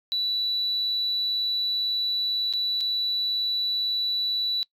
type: tone with dropouts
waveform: sine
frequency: 3951 Hz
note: B7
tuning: in tune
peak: -22 dBFS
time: 0.12-4.63 s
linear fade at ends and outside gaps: 0 ms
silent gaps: 2.527-2.536 / 2.806-2.81 s
effects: noise-tail reverb RT60 0.1 s tail -24 dB re dry + tanh soft clip ceiling -19 dBFS